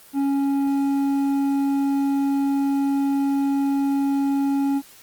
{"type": "tone with hard clipping", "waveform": "sine", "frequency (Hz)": 277.2, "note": "C#4", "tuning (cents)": 0, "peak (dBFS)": -20, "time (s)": [0.13, 4.82], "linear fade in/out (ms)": 50, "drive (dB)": 6, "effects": ["white hiss -48 dBFS RMS until 5.02 s", "Opus 24 kbps"]}